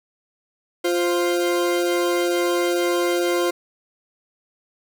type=tone pair together; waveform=40% pulse; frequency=349.6 / 523.3 Hz; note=F4 / C5; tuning=+2 / 0 cents; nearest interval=perfect fifth; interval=698 cents; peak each=-19 / -23 dBFS; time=0.84-3.51 s; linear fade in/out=10 ms; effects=none